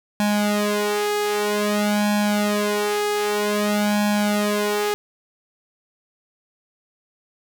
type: tone with flanger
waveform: sawtooth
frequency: 207.7 Hz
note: G#3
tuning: in tune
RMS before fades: -21 dBFS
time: 0.2-4.94 s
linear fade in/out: 0 ms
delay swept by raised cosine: 1.2 to 2.4 ms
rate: 0.52 Hz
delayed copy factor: +0.95
effects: none